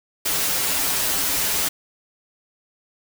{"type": "noise with comb filter", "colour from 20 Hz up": "white", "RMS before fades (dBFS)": -22, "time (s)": [0.25, 1.69], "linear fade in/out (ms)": 10, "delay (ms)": 8.6, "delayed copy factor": -1, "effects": []}